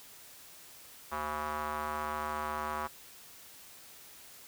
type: tone with band-pass filter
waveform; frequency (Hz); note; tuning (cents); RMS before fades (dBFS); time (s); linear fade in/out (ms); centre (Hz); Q
square; 75.6; D#2; -49; -36; 1.11-2.88; 20; 1100; 3.1
effects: white hiss -53 dBFS RMS until 4.47 s